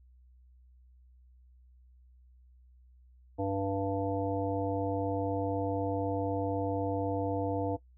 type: harmonic tone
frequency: 98 Hz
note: G2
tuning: in tune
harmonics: 1 / 3 / 5 / 7 / 9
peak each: -36 / -33 / -34 / -37 / -41 dBFS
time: 3.38-7.77 s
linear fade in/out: 20 ms
effects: noise-tail reverb RT60 0.1 s tail -17 dB re dry + added 62 Hz sine -56 dBFS peak until 7.97 s

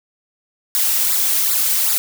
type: noise with flanger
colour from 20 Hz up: blue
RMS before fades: -17 dBFS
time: 0.75-1.98 s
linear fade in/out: 0 ms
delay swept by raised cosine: 0.33 to 2.93 ms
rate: 2.6 Hz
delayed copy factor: -0.7
effects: none

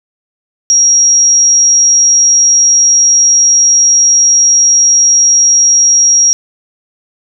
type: tone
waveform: sine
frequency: 5650 Hz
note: F8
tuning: 19 cents sharp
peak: -4 dBFS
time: 0.7-6.33 s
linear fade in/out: 0 ms
effects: none

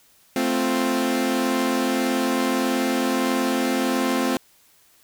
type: chord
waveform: sawtooth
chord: F major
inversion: first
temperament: equal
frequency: 220 / 261.6 / 349.2 Hz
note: A3 / C4 / F4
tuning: 0 / 0 / 0 cents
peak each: -23 / -18 / -23 dBFS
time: 0.36-4.37 s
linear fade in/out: 2 ms
effects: white hiss -57 dBFS RMS until 5.03 s

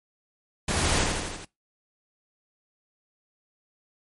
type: noise with echo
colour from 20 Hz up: pink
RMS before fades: -26 dBFS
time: 0.68-1.04 s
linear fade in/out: 5 ms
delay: 82 ms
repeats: 5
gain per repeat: -3 dB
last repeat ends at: 1.45 s
effects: noise-tail reverb RT60 0.2 s tail -22 dB re dry + MP3 48 kbps

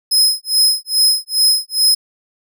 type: tone with tremolo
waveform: sawtooth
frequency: 5110 Hz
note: D#8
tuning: 45 cents sharp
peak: -6 dBFS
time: 0.11-1.95 s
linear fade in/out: 10 ms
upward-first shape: sine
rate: 2.4 Hz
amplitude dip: 100%
effects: none

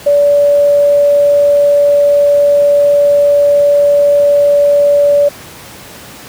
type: tone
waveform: sine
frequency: 576 Hz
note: D5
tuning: 34 cents flat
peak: -5 dBFS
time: 0.06-5.29 s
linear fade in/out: 10 ms
effects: pink hiss -32 dBFS RMS until 6.28 s + high-pass 80 Hz 12 dB/octave

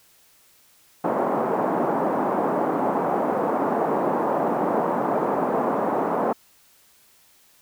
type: band-pass noise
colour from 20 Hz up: white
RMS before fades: -23 dBFS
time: 1.04-6.33 s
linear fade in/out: 5 ms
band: 190 to 940 Hz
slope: 24 dB/octave
effects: white hiss -57 dBFS RMS until 7.61 s

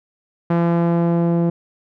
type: tone with low-pass filter sweep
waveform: sawtooth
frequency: 170 Hz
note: F3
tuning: 46 cents flat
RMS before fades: -17 dBFS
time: 0.5-1.5 s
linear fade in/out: 5 ms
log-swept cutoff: 1300 to 530 Hz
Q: 0.82
effects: none

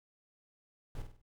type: noise with echo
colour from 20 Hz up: brown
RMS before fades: -39 dBFS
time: 0.95-1.02 s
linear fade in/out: 2 ms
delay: 49 ms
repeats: 4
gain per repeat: -7 dB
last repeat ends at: 1.216 s
effects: none

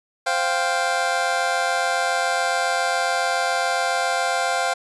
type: chord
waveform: 25% pulse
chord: C suspended fourth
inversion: none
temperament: just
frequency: 523.3 / 697.7 / 784.9 Hz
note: C5 / F5 / G5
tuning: 0 / -2 / +2 cents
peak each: -23 / -19 / -21 dBFS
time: 0.26-4.74 s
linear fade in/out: 10 ms
effects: resampled to 22050 Hz

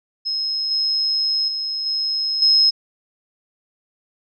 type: tone with level steps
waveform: sine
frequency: 5150 Hz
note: E8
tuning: 41 cents flat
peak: -20 / -17 / -22 / -19 / -11 dBFS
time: 0.25-2.71 s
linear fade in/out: 20 ms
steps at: 0.71 / 1.48 / 1.86 / 2.42 s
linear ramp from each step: 2 ms
effects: none

